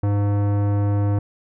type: tone with tanh clipping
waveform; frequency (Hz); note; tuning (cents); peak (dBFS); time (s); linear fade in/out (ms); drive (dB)
sine; 101.8; G#2; -34; -19; 0.03-1.19; 5; 18
effects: none